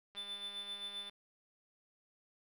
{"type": "click train", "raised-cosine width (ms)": 0.3, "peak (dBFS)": -40, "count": 192, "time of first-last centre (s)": [0.15, 1.096], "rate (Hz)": 202}
{"type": "tone with tremolo", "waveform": "triangle", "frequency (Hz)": 3520, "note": "A7", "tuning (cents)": 0, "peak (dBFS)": -38, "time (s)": [0.16, 1.1], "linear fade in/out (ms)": 20, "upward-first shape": "sine", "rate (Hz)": 7.6, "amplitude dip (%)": 60}
{"effects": []}